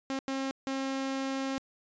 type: tone bursts at uneven times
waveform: sawtooth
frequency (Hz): 268.7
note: C4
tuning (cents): +46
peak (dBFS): -27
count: 3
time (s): 0.1-0.19 / 0.28-0.51 / 0.67-1.58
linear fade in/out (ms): 0
effects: resampled to 16000 Hz